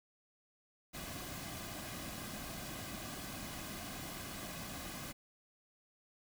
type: noise with comb filter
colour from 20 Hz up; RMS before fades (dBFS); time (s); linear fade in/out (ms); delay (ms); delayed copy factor
pink; -45; 0.93-5.13; 20; 2.2; -0.55
effects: none

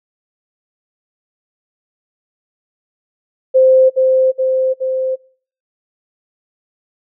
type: tone with echo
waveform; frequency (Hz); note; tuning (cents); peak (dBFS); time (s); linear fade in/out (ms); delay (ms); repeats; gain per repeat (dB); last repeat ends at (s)
sine; 521; C5; -7; -6; 3.54-3.9; 20; 420; 3; -3; 5.16
effects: noise-tail reverb RT60 0.5 s tail -24 dB re dry

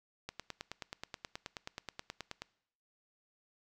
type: click train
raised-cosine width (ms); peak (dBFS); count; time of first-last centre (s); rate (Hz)
0.2; -23; 21; 0.29-2.42; 9.39
effects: noise-tail reverb RT60 0.7 s tail -22 dB re dry

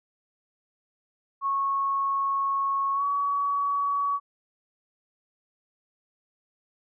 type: tone with pitch glide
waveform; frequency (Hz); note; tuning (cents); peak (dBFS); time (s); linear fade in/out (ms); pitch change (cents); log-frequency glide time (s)
sine; 1100 to 1130.9; C#6 to C#6; -14 to +34; -23; 1.41-4.2; 50; +48; 2.94-3.04
effects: none

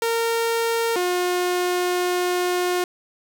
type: tone pair in turn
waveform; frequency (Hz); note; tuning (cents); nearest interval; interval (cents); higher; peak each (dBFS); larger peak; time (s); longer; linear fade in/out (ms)
sawtooth; 460.3 / 358.5; A#4 / F4; -22 / +45; major third; 433; first; -16; neither; 0.02-0.96 / 0.96-2.84; second; 2
effects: none

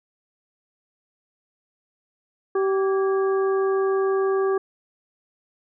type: harmonic tone with a mistuned harmonic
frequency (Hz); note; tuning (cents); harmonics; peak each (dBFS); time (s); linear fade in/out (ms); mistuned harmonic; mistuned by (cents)
386.6; G4; -24; 1 / 2 / 3 / 4; -19 / -33 / -30 / -37; 2.55-4.58; 5; 4; +100
effects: none

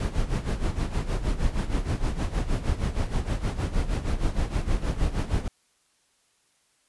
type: noise with tremolo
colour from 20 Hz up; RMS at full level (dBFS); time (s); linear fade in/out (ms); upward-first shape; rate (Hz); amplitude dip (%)
brown; -23; 0-5.48; 2; sine; 6.4; 75
effects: white hiss -67 dBFS RMS until 6.88 s + resampled to 24000 Hz

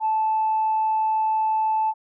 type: tone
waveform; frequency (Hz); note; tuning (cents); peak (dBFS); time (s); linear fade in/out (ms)
sine; 874; A5; -12; -18; 0-1.94; 50
effects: tanh soft clip ceiling -14 dBFS

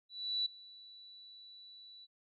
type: tone with ADSR envelope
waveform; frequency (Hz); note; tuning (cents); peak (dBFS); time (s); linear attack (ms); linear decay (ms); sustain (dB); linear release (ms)
sine; 3951; B7; 0; -30; 0.09-2.07; 370; 4; -22; 34
effects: none

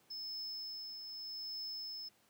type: tone with tremolo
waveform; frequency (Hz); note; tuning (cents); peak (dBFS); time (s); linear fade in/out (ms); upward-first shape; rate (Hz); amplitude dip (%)
triangle; 5230; E8; -15; -39; 0.1-2.09; 10; triangle; 0.82; 45
effects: pink hiss -70 dBFS RMS until 2.29 s + high-pass 150 Hz 12 dB/octave

